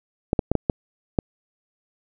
clicks, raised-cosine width 2 ms, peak -5 dBFS, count 6, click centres 0.331 / 0.392 / 0.516 / 0.553 / 0.698 / 1.188 s, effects none

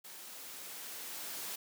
white noise with level ramp, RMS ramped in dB -50 to -41 dBFS, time 0.04-1.56 s, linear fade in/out 10 ms, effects high-pass 200 Hz 12 dB/octave

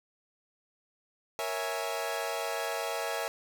sawtooth chord, A# half-diminished seventh, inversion none, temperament equal, 466.2 / 554.4 / 659.3 / 830.6 Hz, A#4 / C#5 / E5 / G#5, 0 / 0 / 0 / 0 cents, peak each -34 / -34 / -32 / -34 dBFS, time 1.39-3.28 s, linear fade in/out 0 ms, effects none

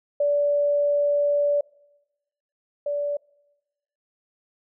sine tone pair in turn, 579 / 579 Hz, D5 / D5, -25 / -25 cents, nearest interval unison, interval 0 cents, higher neither, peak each -18 / -23 dBFS, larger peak first, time 0.2-1.61 / 2.86-3.17 s, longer first, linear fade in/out 5 ms, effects noise-tail reverb RT60 1.0 s tail -24 dB re dry

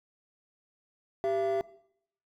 triangle tone pair together, 392 / 675.8 Hz, G4 / E5, 0 / +43 cents, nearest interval major sixth, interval 943 cents, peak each -26 dBFS, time 1.24-1.61 s, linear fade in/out 0 ms, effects noise-tail reverb RT60 0.7 s tail -20 dB re dry + tanh soft clip ceiling -21 dBFS

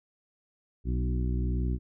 harmonic tone with a mistuned harmonic, 61.74 Hz, B1, in tune, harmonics 1 / 2 / 3 / 4 / 5 / 6, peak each -27 / -33 / -37 / -39 / -41 / -43 dBFS, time 0.84-1.79 s, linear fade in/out 50 ms, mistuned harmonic 4, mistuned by +16 cents, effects none

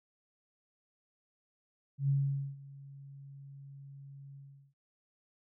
sine tone with ADSR envelope, 138.8 Hz, C#3, 3 cents sharp, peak -25 dBFS, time 1.98-4.74 s, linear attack 110 ms, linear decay 470 ms, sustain -22 dB, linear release 380 ms, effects none

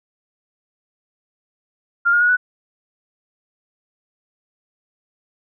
sine tone with pitch steps, 1396.9 / 1424.6 / 1452.9 / 1481.7 Hz, F6 / F6 / F#6 / F#6, 0 / +34 / -32 / +2 cents, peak -12 dBFS, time 2.05-2.37 s, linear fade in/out 20 ms, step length 80 ms, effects none

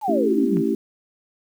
sine exponential sweep, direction down, 906 to 145.4 Hz, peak -20 dBFS, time 0.01-0.63 s, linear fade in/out 50 ms
sine chord, A dominant seventh, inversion none, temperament equal with one note detuned, 221.7 / 277.2 / 329.6 / 392 Hz, A3 / C#4 / E4 / G4, +13 / 0 / 0 / 0 cents, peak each -24 dBFS, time 0.08-0.75 s, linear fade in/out 5 ms
click, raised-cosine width 0.5 ms, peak -25 dBFS, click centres 0.57 s
effects 8-bit

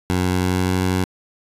15% pulse tone with pitch glide, 91 to 92.54 Hz, F#2 to F#2, -28 to +1 cents, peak -11 dBFS, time 0.1-1.04 s, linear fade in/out 0 ms, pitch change +29 cents, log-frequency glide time 0.23-0.78 s, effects resampled to 32000 Hz

